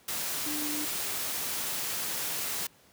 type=tone in noise; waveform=sine; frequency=299 Hz; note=D4; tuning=31 cents sharp; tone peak=-35 dBFS; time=0.46-0.85 s; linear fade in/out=5 ms; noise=white; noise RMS=-33 dBFS; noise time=0.08-2.67 s; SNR=-5 dB; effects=pink hiss -60 dBFS RMS until 2.92 s + high-pass 100 Hz 12 dB/octave